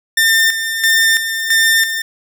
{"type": "tone with tremolo", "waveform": "sawtooth", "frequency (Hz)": 1802, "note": "A6", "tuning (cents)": 41, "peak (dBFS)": -6, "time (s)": [0.17, 2.02], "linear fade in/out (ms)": 5, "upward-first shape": "square", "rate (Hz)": 1.5, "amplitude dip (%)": 60, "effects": []}